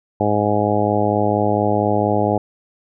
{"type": "harmonic tone", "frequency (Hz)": 104.3, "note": "G#2", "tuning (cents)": 8, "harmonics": [1, 2, 3, 4, 5, 6, 7, 8], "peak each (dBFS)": [-23, -23, -23, -23, -23, -23, -23, -23], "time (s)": [0.2, 2.38], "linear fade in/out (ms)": 5, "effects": []}